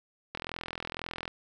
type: click train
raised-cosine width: 0.3 ms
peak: -19 dBFS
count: 40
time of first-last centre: 0.35-1.279 s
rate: 42 Hz
effects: none